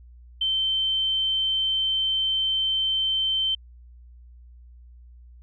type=tone; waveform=sine; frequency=3100 Hz; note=G7; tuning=20 cents flat; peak=-21 dBFS; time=0.41-3.55 s; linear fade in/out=5 ms; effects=added 60 Hz sine -45 dBFS peak until 5.42 s